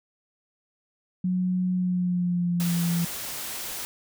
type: tone with pitch glide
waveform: sine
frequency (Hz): 182.7 to 170.47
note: F#3 to F3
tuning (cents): -22 to -42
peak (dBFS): -22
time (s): 1.24-3.05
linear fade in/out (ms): 5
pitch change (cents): -120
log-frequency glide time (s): 1.74-2.89
type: noise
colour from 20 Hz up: white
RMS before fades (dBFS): -34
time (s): 2.6-3.85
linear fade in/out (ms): 0
effects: none